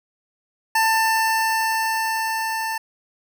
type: tone with level ramp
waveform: 25% pulse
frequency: 891 Hz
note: A5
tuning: 22 cents sharp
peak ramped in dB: -12 to -20 dBFS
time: 0.75-2.78 s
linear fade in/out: 5 ms
effects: none